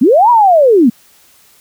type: linear two-way sweep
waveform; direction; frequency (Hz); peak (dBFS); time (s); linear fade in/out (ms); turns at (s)
sine; up then down; 210 to 987.8 to 210; -4; 0.01-0.9; 10; 0.3
effects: white hiss -47 dBFS RMS until 1.6 s